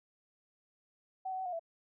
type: tone with pitch steps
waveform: sine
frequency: 757 / 750 / 756 / 719 / 665 Hz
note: F#5 / F#5 / F#5 / F#5 / E5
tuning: +39 / +23 / +37 / -50 / +15 cents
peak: -35 dBFS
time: 1.25-1.595 s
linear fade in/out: 10 ms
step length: 69 ms
effects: none